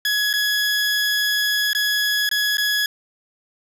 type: tone with dropouts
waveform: 20% pulse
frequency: 1681 Hz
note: G#6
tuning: 20 cents sharp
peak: -13 dBFS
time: 0.05-2.86 s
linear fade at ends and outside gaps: 2 ms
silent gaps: 0.33-0.337 / 1.732-1.749 / 2.291-2.313 / 2.571-2.581 s
effects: resampled to 32000 Hz + 8-bit